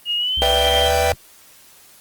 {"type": "tone with pitch glide", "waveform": "sine", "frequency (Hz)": [2867, 3163], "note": ["F7", "G7"], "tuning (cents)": [45, 15], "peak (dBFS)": -18, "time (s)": [0.05, 0.91], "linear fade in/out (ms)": 50, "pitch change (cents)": 170, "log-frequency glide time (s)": [0.17, 0.43]}
{"type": "exponential sweep", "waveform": "triangle", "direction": "up", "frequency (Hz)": [64.2, 80.8], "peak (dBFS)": -22, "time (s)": [0.37, 1.14], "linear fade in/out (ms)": 5}
{"type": "chord", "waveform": "45% pulse", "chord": "E minor seventh", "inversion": "second", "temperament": "equal", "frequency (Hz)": [493.9, 587.3, 659.3, 784], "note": ["B4", "D5", "E5", "G5"], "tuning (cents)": [0, 0, 0, 0], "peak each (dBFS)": [-21, -23, -22, -20], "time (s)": [0.42, 1.12], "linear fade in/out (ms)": 0}
{"effects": ["white hiss -48 dBFS RMS until 2 s", "Opus 24 kbps"]}